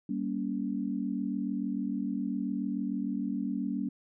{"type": "chord", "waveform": "sine", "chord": "G diminished", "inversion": "none", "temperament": "just", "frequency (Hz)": [196, 235.2, 282.2], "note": ["G3", "Bb3", "Db4"], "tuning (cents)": [0, 16, 31], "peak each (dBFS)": -34, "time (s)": [0.09, 3.89], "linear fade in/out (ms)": 5, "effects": []}